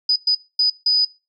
sine tone bursts at uneven times, 4978 Hz, D#8, in tune, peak -13 dBFS, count 4, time 0.09-0.16 / 0.27-0.35 / 0.59-0.7 / 0.86-1.05 s, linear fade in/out 5 ms, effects noise-tail reverb RT60 0.3 s tail -23 dB re dry

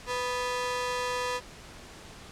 sawtooth ring-modulated tone, 742 Hz, F#5, 5 cents sharp, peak -22 dBFS, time 0.06-1.41 s, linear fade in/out 50 ms, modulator 244 Hz, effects pink hiss -47 dBFS RMS until 2.31 s + low-pass 8000 Hz 12 dB/octave

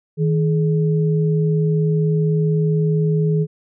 sine tone pair together, 157.96 / 421.7 Hz, D#3 / G#4, +26 / +26 cents, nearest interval octave + perfect fourth, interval 1700 cents, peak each -15 / -22 dBFS, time 0.17-3.47 s, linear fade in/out 50 ms, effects none

